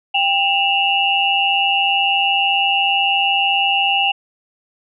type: tone cluster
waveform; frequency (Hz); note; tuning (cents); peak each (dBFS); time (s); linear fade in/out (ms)
sine; 792 / 2703 / 2877; G5 / E7 / F#7; +18 / +43 / -49; -18; 0.14-4.12; 10
effects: none